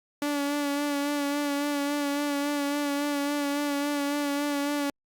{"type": "tone with vibrato", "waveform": "sawtooth", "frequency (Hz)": 287.4, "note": "D4", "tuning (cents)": -37, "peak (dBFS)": -22, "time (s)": [0.22, 4.9], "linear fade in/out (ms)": 2, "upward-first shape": "sine", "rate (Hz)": 3.6, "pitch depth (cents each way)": 28, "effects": ["Opus 48 kbps"]}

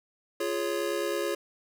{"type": "chord", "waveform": "square", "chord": "Db major", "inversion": "first", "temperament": "just", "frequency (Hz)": [346.5, 415.8, 554.4], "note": ["F4", "Ab4", "Db5"], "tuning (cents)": [-14, 2, 0], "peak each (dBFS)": -33, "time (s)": [0.4, 1.35], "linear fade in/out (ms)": 5, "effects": []}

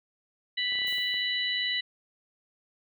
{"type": "harmonic tone", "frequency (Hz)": 987.8, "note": "B5", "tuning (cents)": 0, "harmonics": [2, 3, 4], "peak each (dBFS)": [-31, -31, -31], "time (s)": [0.57, 1.81], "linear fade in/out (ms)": 10}
{"type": "clicks", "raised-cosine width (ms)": 1, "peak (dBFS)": -35, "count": 9, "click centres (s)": [0.723, 0.754, 0.788, 0.818, 0.849, 0.881, 0.926, 0.983, 1.142]}
{"type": "noise with exponential decay", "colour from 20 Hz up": "violet", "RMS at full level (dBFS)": -43, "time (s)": [0.87, 1.47], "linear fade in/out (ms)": 0, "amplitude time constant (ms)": 130}
{"effects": []}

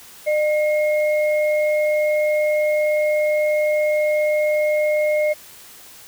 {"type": "tone pair together", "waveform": "sine", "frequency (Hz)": [605, 2152], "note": ["D#5", "C7"], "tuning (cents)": [-49, 48], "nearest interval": "octave + minor seventh", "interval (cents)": 2197, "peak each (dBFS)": [-16, -26], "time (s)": [0.26, 5.34], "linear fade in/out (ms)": 20, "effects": ["white hiss -43 dBFS RMS until 6.07 s"]}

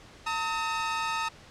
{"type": "tone pair together", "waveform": "sawtooth", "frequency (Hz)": [906, 1272], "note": ["A#5", "D#6"], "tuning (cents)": [-50, 38], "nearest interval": "tritone", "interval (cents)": 588, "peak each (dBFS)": -27, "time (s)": [0.26, 1.29], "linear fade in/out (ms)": 10, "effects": ["pink hiss -51 dBFS RMS until 1.5 s", "low-pass 6000 Hz 12 dB/octave"]}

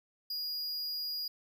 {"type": "tone", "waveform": "square", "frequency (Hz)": 4872, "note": "D#8", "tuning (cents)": -37, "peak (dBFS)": -35, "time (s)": [0.3, 1.28], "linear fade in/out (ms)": 5, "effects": []}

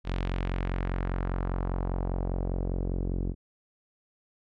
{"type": "tone with low-pass filter sweep", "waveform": "sawtooth", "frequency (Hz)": 45, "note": "F#1", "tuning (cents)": -47, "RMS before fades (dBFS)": -30, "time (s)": [0.04, 3.35], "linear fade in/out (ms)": 50, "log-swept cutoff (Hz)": [3600, 330], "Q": 1.3, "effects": []}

